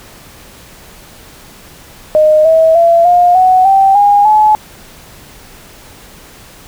sine tone with pitch steps, 616 / 645.5 / 676.4 / 708.8 / 742.8 / 778.4 / 815.6 / 854.7 Hz, D#5 / E5 / E5 / F5 / F#5 / G5 / G#5 / G#5, -17 / -37 / +44 / +25 / +7 / -12 / -32 / +49 cents, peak -4 dBFS, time 2.15-4.55 s, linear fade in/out 0 ms, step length 300 ms, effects pink hiss -37 dBFS RMS until 6.67 s

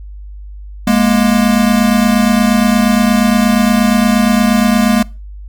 square tone pair together, 207.7 / 236.2 Hz, G#3 / A#3, 0 / +23 cents, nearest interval major second, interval 223 cents, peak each -12 dBFS, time 0.87-5.03 s, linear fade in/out 5 ms, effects noise-tail reverb RT60 0.3 s tail -22 dB re dry + added 50 Hz sine -27 dBFS peak until 5.48 s

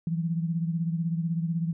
sine beating tone pair, 164.81 / 180.81 Hz, E3 / F#3, 0 / -40 cents, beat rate 16 Hz, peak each -26 / -33 dBFS, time 0.07-1.73 s, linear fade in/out 2 ms, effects none

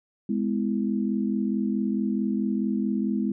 sine chord, E major, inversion first, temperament equal with one note detuned, 207.7 / 252.3 / 329.6 Hz, G#3 / B3 / E4, 0 / +37 / 0 cents, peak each -25 / -28 / -31 dBFS, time 0.29-3.32 s, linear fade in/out 5 ms, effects none

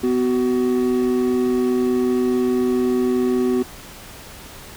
triangle tone pair together, 250 / 374.8 Hz, B3 / F#4, +21 / +22 cents, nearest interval perfect fifth, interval 701 cents, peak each -17 / -17 dBFS, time 0.03-3.63 s, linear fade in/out 10 ms, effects pink hiss -39 dBFS RMS until 4.76 s

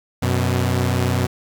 sawtooth tone pair together, 92.44 / 124.7 Hz, F#2 / B2, -1 / +17 cents, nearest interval perfect fourth, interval 518 cents, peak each -16 dBFS, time 0.22-1.27 s, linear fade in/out 10 ms, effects 8-bit

